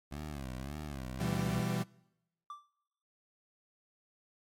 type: tone with vibrato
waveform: 15% pulse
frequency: 69.3 Hz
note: C#2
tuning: in tune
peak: -33 dBFS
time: 0.11-1.61 s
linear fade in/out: 10 ms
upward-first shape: sine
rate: 1.8 Hz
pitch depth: 170 cents each way
type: chord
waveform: 40% pulse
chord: E minor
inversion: second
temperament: equal with one note detuned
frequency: 123.47 / 166.92 / 196 Hz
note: B2 / E3 / G3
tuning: 0 / +22 / 0 cents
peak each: -35 dBFS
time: 1.19-1.84 s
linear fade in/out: 20 ms
type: tone with exponential decay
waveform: triangle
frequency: 1172 Hz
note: D6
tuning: 4 cents flat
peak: -37 dBFS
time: 2.5-2.73 s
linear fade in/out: 2 ms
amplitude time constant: 49 ms
effects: noise-tail reverb RT60 0.9 s tail -24 dB re dry + MP3 64 kbps